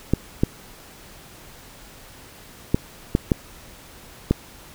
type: clicks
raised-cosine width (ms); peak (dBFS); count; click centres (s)
3; -3; 6; 0.136 / 0.435 / 2.745 / 3.151 / 3.318 / 4.31
effects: pink hiss -45 dBFS RMS until 4.74 s